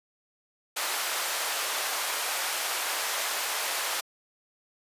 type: high-pass noise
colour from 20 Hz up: pink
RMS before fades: -30 dBFS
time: 0.76-4.01 s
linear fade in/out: 10 ms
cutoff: 720 Hz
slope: 12 dB/octave
effects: high-pass 400 Hz 12 dB/octave + resampled to 32000 Hz